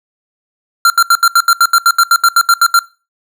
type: tone bursts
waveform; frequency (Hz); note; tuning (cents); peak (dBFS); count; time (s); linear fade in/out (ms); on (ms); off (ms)
square; 1376; F6; -26; -5; 16; 0.85-2.791; 2; 51; 75
effects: noise-tail reverb RT60 0.3 s tail -20 dB re dry